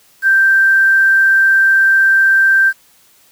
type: tone with quantisation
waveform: sine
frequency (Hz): 1569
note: G6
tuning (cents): +1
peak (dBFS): -7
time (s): 0.22-2.73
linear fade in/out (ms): 50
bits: 6
effects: white hiss -50 dBFS RMS until 3.31 s